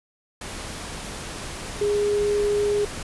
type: tone in noise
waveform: sine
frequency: 412 Hz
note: G#4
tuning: 14 cents flat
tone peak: -19 dBFS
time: 1.81-2.85 s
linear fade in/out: 5 ms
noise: pink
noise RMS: -34 dBFS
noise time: 0.41-3.03 s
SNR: +12 dB
effects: resampled to 24000 Hz